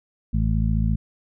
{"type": "harmonic tone", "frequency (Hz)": 54.6, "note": "A1", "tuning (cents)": -13, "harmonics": [1, 2, 3, 4], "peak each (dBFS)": [-21, -24, -26, -27], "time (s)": [0.33, 0.96], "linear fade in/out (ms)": 10, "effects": []}